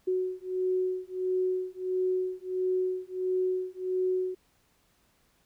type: beating tone pair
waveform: sine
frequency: 369.1 / 370.6 Hz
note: F#4 / F#4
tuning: -4 / +3 cents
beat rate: 1.5 Hz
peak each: -30 / -30 dBFS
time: 0.07-4.35 s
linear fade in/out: 10 ms
effects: pink hiss -68 dBFS RMS until 5.45 s